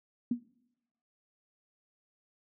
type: tone with exponential decay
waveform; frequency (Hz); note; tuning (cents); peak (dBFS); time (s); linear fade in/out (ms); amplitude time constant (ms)
sine; 240.6; B3; -45; -23; 0.31-0.43; 5; 24
effects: noise-tail reverb RT60 0.9 s tail -22 dB re dry